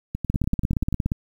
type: two click trains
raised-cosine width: 5 ms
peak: -10 / -14 dBFS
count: 15 / 9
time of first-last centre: 0.3-1.119 / 0.15-0.927 s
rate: 17.1 / 10.3 Hz
effects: 8-bit